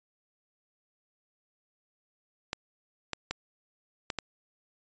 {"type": "clicks", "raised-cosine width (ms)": 0.2, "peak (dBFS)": -14, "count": 5, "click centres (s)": [2.531, 3.133, 3.31, 4.102, 4.187], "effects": ["resampled to 16000 Hz"]}